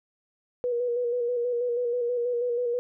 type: tone with vibrato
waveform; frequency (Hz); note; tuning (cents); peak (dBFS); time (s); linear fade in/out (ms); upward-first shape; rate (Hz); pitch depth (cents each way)
sine; 483.5; B4; -37; -24; 0.64-2.79; 0; square; 6.2; 31
effects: none